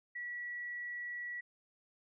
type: tone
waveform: sine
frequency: 1938 Hz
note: B6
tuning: 33 cents flat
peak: -39 dBFS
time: 0.15-1.41 s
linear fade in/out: 10 ms
effects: none